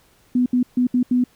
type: tone bursts at uneven times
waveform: sine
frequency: 248.3 Hz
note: B3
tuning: 9 cents sharp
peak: -14 dBFS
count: 5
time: 0.35-0.46 / 0.53-0.63 / 0.77-0.87 / 0.94-1.03 / 1.11-1.24 s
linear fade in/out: 5 ms
effects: pink hiss -57 dBFS RMS until 1.35 s